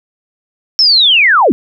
sine linear sweep, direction down, 5430 to 194.4 Hz, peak -5 dBFS, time 0.79-1.52 s, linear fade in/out 0 ms, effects none

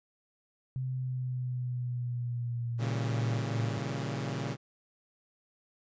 sine linear sweep, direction down, 130 to 111.6 Hz, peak -31 dBFS, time 0.76-3.78 s, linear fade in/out 0 ms
sawtooth chord, A# diminished seventh, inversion none, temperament equal with one note detuned, 116.54 / 138.59 / 161.7 / 196 Hz, A#2 / C#3 / E3 / G3, 0 / 0 / -33 / 0 cents, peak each -33 / -32 / -37 / -38 dBFS, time 2.78-4.57 s, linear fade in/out 50 ms
effects resampled to 16000 Hz

